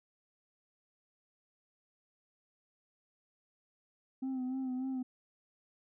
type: tone with vibrato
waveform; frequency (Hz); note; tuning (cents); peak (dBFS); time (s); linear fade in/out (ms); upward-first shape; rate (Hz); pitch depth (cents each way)
sine; 259; C4; -17; -31; 4.22-5.03; 10; sine; 3.4; 42
effects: tanh soft clip ceiling -33 dBFS